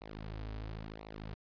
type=tone with flanger; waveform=sawtooth; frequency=53.4 Hz; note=G#1; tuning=49 cents sharp; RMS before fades=-44 dBFS; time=0.01-1.34 s; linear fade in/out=0 ms; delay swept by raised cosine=0.6 to 5.8 ms; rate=0.97 Hz; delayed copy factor=-0.8; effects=resampled to 11025 Hz